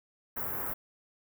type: band-stop noise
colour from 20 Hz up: white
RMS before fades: -35 dBFS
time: 0.36-0.74 s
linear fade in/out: 10 ms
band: 1600 to 14000 Hz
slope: 24 dB/octave
effects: none